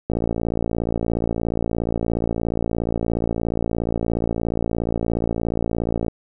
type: click train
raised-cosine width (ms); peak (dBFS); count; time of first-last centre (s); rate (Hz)
2; -9; 342; 0.1-6.082; 57
effects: none